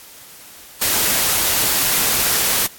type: noise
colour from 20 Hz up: white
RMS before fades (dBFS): -17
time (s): 0.81-2.67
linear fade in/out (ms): 10
effects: white hiss -41 dBFS RMS until 2.78 s + AAC 64 kbps